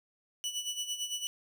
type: tone with tremolo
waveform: 25% pulse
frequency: 2960 Hz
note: F#7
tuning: in tune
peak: -28 dBFS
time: 0.44-1.27 s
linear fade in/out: 0 ms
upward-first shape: sine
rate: 8.9 Hz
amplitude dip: 70%
effects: none